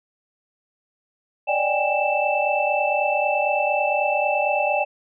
sine tone cluster, 577 / 606 / 778 / 822 / 2650 Hz, D5 / D#5 / G5 / G#5 / E7, -31 / -46 / -13 / -18 / +9 cents, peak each -25 dBFS, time 1.47-4.85 s, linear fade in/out 20 ms, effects none

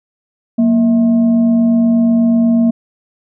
sine tone with frequency modulation, 233.1 Hz, A#3, in tune, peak -8 dBFS, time 0.58-2.71 s, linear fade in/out 10 ms, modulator 418 Hz, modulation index 0.36, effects none

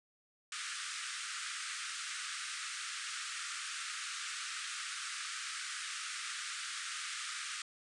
pink band-pass noise, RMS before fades -42 dBFS, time 0.52-7.62 s, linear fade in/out 2 ms, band 1200 to 9600 Hz, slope 96 dB/octave, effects none

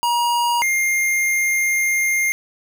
square tone pair in turn, 952 / 2116 Hz, A#5 / C7, +36 / +19 cents, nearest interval octave + major second, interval 1383 cents, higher second, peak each -17 dBFS, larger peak neither, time 0.03-0.62 / 0.62-2.32 s, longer second, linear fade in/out 0 ms, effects none

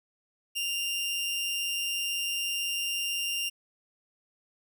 sawtooth tone with amplitude modulation, 2794 Hz, F7, in tune, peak -24 dBFS, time 0.55-3.5 s, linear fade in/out 20 ms, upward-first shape sine, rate 178 Hz, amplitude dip 35%, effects none

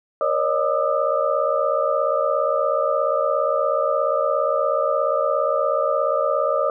sine tone cluster, 476 / 554 / 611 / 1205 / 1293 Hz, A#4 / C#5 / D#5 / D6 / E6, +36 / -1 / -32 / +44 / -34 cents, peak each -28 / -22 / -22 / -24 / -29 dBFS, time 0.21-6.7 s, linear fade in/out 2 ms, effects none

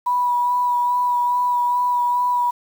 sine tone with vibrato, 978 Hz, B5, 17 cents flat, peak -16 dBFS, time 0.06-2.51 s, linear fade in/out 10 ms, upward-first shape sine, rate 2.4 Hz, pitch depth 13 cents each way, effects 7-bit

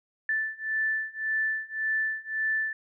sine beating tone pair, 1758 / 1759.8 Hz, A6 / A6, -2 / 0 cents, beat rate 1.8 Hz, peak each -30 / -29 dBFS, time 0.29-2.73 s, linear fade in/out 2 ms, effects none

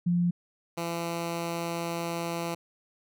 sine / 10% pulse tone pair in turn, 174.61 / 169.05 Hz, F3 / E3, 0 / +44 cents, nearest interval minor second, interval 56 cents, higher first, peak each -22 dBFS, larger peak neither, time 0.06-0.31 / 0.77-2.55 s, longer second, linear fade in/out 10 ms, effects none

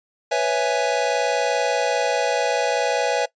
square chord, C# minor seventh, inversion third, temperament equal, 493.9 / 554.4 / 659.3 / 830.6 Hz, B4 / C#5 / E5 / G#5, 0 / 0 / 0 / 0 cents, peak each -25 dBFS, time 0.31-3.26 s, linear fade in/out 10 ms, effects noise-tail reverb RT60 0.1 s tail -20 dB re dry + resampled to 16000 Hz

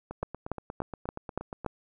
two click trains, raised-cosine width 1 ms, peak -23 / -16 dBFS, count 14 / 6, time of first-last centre 0.11-1.647 / 0.23-1.663 s, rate 8.46 / 3.49 Hz, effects none

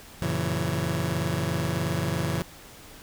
sawtooth chord, F# dominant seventh, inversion none, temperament just, 92.5 / 115.62 / 138.75 / 166.5 Hz, F#2 / A#2 / C#3 / E3, 0 / -14 / +2 / +18 cents, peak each -28 / -29 / -26 / -25 dBFS, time 0.22-2.42 s, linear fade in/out 0 ms, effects pink hiss -47 dBFS RMS until 3.02 s

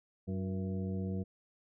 harmonic tone with a mistuned harmonic, 95 Hz, F#2, 46 cents sharp, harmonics 1 / 2 / 3 / 4 / 5 / 7, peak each -37 / -36 / -49 / -46 / -46 / -53 dBFS, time 0.27-1.24 s, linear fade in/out 20 ms, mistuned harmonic 4, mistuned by -78 cents, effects none

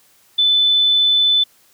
sine tone, 3508 Hz, A7, 6 cents flat, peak -11 dBFS, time 0.38-1.44 s, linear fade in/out 10 ms, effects white hiss -54 dBFS RMS until 1.73 s + high-pass 60 Hz 12 dB/octave

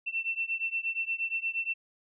sine beating tone pair, 2687 / 2695.5 Hz, E7 / E7, +33 / +38 cents, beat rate 8.5 Hz, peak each -32 / -33 dBFS, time 0.06-1.74 s, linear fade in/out 20 ms, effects none

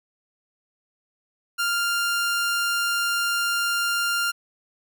sawtooth tone, 1396.9 Hz, F6, in tune, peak -18 dBFS, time 1.58-4.32 s, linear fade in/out 20 ms, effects none

